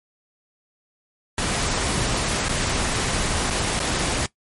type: noise with dropouts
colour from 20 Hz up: pink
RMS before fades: -23 dBFS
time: 1.38-4.26 s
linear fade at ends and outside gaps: 2 ms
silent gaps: 2.484-2.492 / 3.503-3.507 / 3.793-3.8 s
effects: noise-tail reverb RT60 0.1 s tail -18 dB re dry + MP3 48 kbps